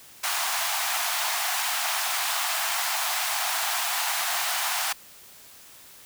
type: high-pass noise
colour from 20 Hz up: pink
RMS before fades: -27 dBFS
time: 0.23-4.93 s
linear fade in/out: 10 ms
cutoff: 670 Hz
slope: 96 dB/octave
effects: white hiss -49 dBFS RMS until 6.05 s